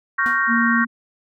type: chord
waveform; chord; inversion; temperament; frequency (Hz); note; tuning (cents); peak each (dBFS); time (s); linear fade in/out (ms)
sine; G half-diminished seventh; second; equal with one note detuned; 1108.7 / 1396.9 / 1556.3 / 1864.7; Db6 / F6 / G6 / Bb6; 0 / 0 / -13 / 0; -22 / -25 / -21 / -21; 0.18-0.85; 10
type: tone with exponential decay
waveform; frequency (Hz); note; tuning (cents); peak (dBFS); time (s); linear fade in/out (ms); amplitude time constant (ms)
45% pulse; 243.3; B3; -26; -26; 0.26-0.5; 0; 51
type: tone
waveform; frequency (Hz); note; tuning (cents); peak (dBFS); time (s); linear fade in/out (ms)
sine; 233.1; A#3; 0; -18; 0.47-0.87; 50
effects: none